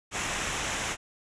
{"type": "noise with comb filter", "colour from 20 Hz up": "pink", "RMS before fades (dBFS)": -31, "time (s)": [0.11, 0.97], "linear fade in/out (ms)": 50, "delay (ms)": 0.22, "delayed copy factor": -0.55, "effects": ["resampled to 22050 Hz"]}